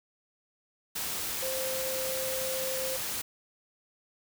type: tone in noise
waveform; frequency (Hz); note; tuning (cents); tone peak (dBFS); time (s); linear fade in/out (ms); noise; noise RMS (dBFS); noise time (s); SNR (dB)
sine; 523.3; C5; 0; -33; 1.42-2.97; 10; white; -34; 0.95-3.22; -2
effects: none